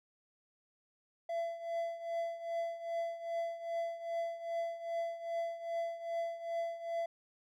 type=tone with tremolo; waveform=triangle; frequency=673 Hz; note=E5; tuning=36 cents sharp; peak=-30 dBFS; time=1.29-7.06 s; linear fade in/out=5 ms; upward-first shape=triangle; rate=2.5 Hz; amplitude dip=80%; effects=none